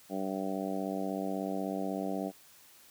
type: harmonic tone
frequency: 96.3 Hz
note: G2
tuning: 30 cents flat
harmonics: 2 / 3 / 4 / 5 / 6 / 7 / 8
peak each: -37 / -37 / -42 / -42 / -42 / -40 / -43 dBFS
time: 0.09-2.32 s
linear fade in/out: 50 ms
effects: white hiss -58 dBFS RMS until 2.9 s + high-pass 60 Hz 12 dB/octave